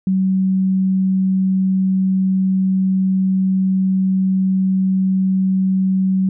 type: tone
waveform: sine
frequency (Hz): 189.3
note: F#3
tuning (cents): +40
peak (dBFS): -13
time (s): 0.07-6.29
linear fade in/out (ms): 2
effects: none

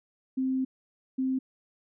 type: tone pair in turn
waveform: sine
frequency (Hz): 261.6 / 261.6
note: C4 / C4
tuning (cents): 0 / 0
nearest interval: unison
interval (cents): 0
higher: neither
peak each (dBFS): -25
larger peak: neither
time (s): 0.37-0.65 / 1.18-1.39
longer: first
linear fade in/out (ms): 10
effects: none

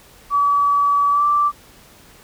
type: tone with pitch glide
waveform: sine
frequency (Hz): 1144 to 1170.1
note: D6 to D6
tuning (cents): -46 to -7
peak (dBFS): -13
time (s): 0.3-1.52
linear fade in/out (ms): 50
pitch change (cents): +39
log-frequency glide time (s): 1.11-1.24
effects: pink hiss -47 dBFS RMS until 2.23 s

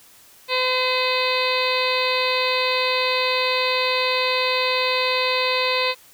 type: harmonic tone with a mistuned harmonic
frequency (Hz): 510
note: C5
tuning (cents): -44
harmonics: 1 / 2 / 3 / 4 / 5 / 6 / 7 / 8 / 9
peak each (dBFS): -24 / -25 / -35 / -28 / -25 / -35 / -29 / -27 / -32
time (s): 0.48-5.95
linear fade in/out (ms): 50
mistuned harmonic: 7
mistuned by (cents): +35
effects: white hiss -50 dBFS RMS until 6.13 s

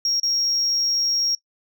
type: tone with dropouts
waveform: sine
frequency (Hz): 5588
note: F8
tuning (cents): 0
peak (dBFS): -17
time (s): 0.05-1.35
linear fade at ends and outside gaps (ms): 2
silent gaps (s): 0.199-0.231
effects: noise-tail reverb RT60 0.1 s tail -22 dB re dry + tanh soft clip ceiling -16 dBFS

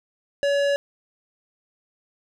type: tone with low-pass filter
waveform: square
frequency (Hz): 566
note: C#5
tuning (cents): +36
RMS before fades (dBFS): -21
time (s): 0.43-0.76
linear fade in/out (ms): 0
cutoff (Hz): 5300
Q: 0.53
effects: none

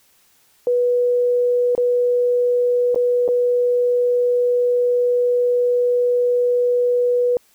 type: tone with dropouts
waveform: sine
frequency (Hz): 489.3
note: B4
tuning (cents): -16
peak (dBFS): -14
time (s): 0.67-7.37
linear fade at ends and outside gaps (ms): 1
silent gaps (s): 1.751-1.778 / 2.946-2.959 / 3.279-3.287
effects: white hiss -57 dBFS RMS until 7.54 s

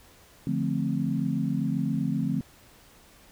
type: chord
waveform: sine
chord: D minor seventh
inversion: none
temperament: equal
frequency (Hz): 146.83 / 174.61 / 220 / 261.6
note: D3 / F3 / A3 / C4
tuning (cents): 0 / 0 / 0 / 0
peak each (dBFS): -30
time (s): 0.47-2.41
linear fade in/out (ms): 2
effects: pink hiss -55 dBFS RMS until 3.31 s

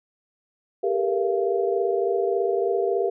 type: tone cluster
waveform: sine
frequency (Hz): 396 / 450.7 / 474.1 / 684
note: G4 / A4 / A#4 / F5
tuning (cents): +18 / +42 / +29 / -36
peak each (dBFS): -23 / -29 / -26 / -28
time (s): 0.83-3.1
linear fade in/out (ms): 10
effects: none

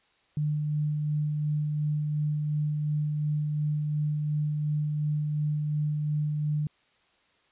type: tone with tremolo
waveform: sine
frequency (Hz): 150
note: D3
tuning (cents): +37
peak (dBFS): -24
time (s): 0.37-6.67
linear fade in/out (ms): 2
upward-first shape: sine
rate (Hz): 2.8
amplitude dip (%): 25
effects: white hiss -66 dBFS RMS until 7.51 s + resampled to 8000 Hz

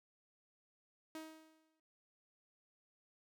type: tone with exponential decay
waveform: sawtooth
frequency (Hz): 316.5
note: D#4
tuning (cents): +30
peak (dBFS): -40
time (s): 1.15-1.8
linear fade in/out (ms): 2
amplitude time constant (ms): 140
effects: none

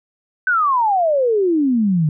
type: exponential sweep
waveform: sine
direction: down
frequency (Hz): 1539 to 146.9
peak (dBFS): -13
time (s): 0.47-2.09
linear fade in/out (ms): 2
effects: none

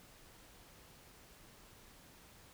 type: silence
effects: pink hiss -60 dBFS RMS until 2.53 s

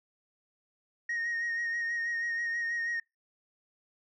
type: tone with vibrato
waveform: sine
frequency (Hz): 1864.7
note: A#6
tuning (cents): 0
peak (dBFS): -28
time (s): 1.09-3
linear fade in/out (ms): 5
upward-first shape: sine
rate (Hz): 6.2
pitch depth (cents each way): 26
effects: noise-tail reverb RT60 0.2 s tail -26 dB re dry + tanh soft clip ceiling -28 dBFS

